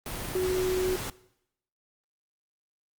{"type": "tone in noise", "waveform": "sine", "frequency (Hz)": 370, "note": "F#4", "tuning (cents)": 0, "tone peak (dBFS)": -24, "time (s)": [0.35, 0.96], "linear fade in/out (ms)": 2, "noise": "pink", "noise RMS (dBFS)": -35, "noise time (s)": [0.06, 1.1], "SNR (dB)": 8, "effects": ["noise-tail reverb RT60 0.8 s tail -20 dB re dry", "Opus 32 kbps"]}